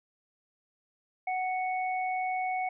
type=tone pair together; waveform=sine; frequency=743 / 2217 Hz; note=F#5 / C#7; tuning=+7 / 0 cents; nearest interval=octave + perfect fifth; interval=1893 cents; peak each=-29 / -36 dBFS; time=1.27-2.69 s; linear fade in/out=5 ms; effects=none